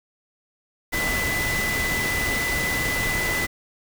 sine tone in noise, 2000 Hz, B6, 21 cents sharp, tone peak -24 dBFS, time 0.92-3.47 s, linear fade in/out 20 ms, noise pink, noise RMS -27 dBFS, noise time 0.92-3.47 s, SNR 0 dB, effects none

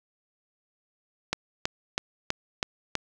click train, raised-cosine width 0.2 ms, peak -8 dBFS, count 6, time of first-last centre 1.33-2.953 s, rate 3.08 Hz, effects none

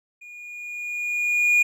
triangle tone with level ramp, 2438 Hz, D#7, 36 cents flat, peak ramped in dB -39 to -12 dBFS, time 0.21-1.63 s, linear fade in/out 10 ms, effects none

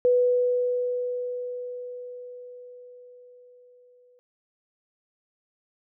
sine tone with exponential decay, 493.9 Hz, B4, in tune, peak -16 dBFS, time 0.05-4.19 s, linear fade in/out 0 ms, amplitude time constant 900 ms, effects none

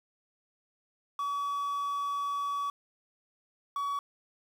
triangle tone pair in turn, 1137 / 1131.1 Hz, C#6 / C#6, +44 / +35 cents, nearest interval unison, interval 9 cents, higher first, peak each -28 dBFS, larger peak neither, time 1.19-2.7 / 3.76-3.99 s, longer first, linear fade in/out 2 ms, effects 9-bit

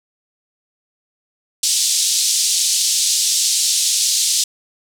white band-pass noise, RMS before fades -17 dBFS, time 1.63-4.44 s, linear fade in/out 5 ms, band 3700 to 8500 Hz, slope 24 dB/octave, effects none

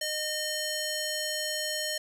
square tone with band-pass filter, 612 Hz, D#5, 29 cents flat, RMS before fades -32 dBFS, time 0.01-1.98 s, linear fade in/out 5 ms, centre 6100 Hz, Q 0.66, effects none

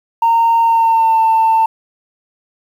sine tone with pitch glide, 920 to 894.8 Hz, A#5 to A5, -23 to +29 cents, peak -7 dBFS, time 0.22-1.66 s, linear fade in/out 5 ms, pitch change -48 cents, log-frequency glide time 0.61-1.2 s, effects tanh soft clip ceiling -6 dBFS + 7-bit

